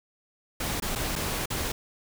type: noise with dropouts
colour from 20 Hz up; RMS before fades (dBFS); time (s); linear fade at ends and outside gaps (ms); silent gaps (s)
pink; -30; 0.6-1.72; 5; 0.801-0.822 / 0.953-0.957 / 1.156-1.16 / 1.458-1.502
effects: none